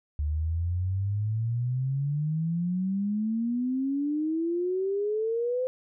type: exponential sweep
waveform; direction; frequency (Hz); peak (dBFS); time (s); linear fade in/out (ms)
sine; up; 72.8 to 516; -25; 0.19-5.67; 0
effects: none